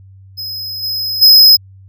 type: tone with level steps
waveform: square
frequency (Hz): 5090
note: D#8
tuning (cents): +39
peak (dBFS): -22 / -17 / -3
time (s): 0.37-1.57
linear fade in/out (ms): 20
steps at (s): 0.82 / 1.21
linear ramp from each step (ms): 20
effects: added 96 Hz sine -37 dBFS peak until 1.88 s